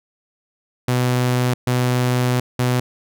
sawtooth tone bursts at uneven times, 124.8 Hz, B2, 19 cents sharp, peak -12 dBFS, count 3, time 0.88-1.54 / 1.67-2.4 / 2.59-2.8 s, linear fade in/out 5 ms, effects none

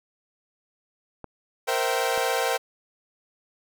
clicks, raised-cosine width 1 ms, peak -23 dBFS, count 2, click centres 1.243 / 2.177 s
sawtooth chord, C dominant seventh, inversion third, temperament equal with one note detuned, 466.2 / 523.3 / 659.3 / 772.8 Hz, Bb4 / C5 / E5 / G5, 0 / 0 / 0 / -25 cents, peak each -24 / -24 / -27 / -24 dBFS, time 1.67-2.58 s, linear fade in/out 20 ms
effects none

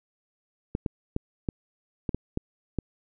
clicks, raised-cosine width 3 ms, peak -14 dBFS, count 8, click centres 0.751 / 0.862 / 1.164 / 1.488 / 2.092 / 2.146 / 2.374 / 2.787 s, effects none

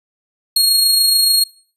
sawtooth tone with amplitude modulation, 4285 Hz, C8, 40 cents sharp, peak -6 dBFS, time 0.56-1.44 s, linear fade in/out 5 ms, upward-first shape sine, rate 27 Hz, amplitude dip 35%, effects noise-tail reverb RT60 0.5 s tail -24 dB re dry + resampled to 32000 Hz

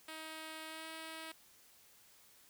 5% pulse tone with pitch glide, 316.5 to 320.9 Hz, D#4 to E4, +30 to -46 cents, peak -34 dBFS, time 0.08-1.32 s, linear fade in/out 5 ms, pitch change +24 cents, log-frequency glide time 0.67-0.89 s, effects white hiss -64 dBFS RMS until 2.49 s

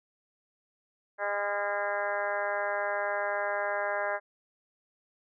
harmonic tone with a mistuned harmonic, 203.7 Hz, G#3, 33 cents flat, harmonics 2 / 3 / 4 / 5 / 6 / 7 / 8 / 9 / 10, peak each -42 / -32 / -36 / -38 / -42 / -39 / -35 / -42 / -43 dBFS, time 1.18-4.2 s, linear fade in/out 50 ms, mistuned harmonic 7, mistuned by -34 cents, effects none

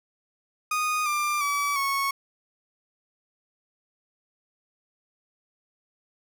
30% pulse tone with pitch steps, 1237 / 1190.7 / 1146.2 / 1103.3 Hz, D#6 / D6 / D6 / C#6, -10 / +23 / -42 / -9 cents, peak -21 dBFS, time 0.71-2.11 s, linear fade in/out 5 ms, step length 350 ms, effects none

